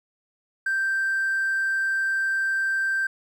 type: tone with hard clipping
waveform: triangle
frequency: 1568 Hz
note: G6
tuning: in tune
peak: -22 dBFS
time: 0.66-3.07 s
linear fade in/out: 5 ms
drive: 4 dB
effects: none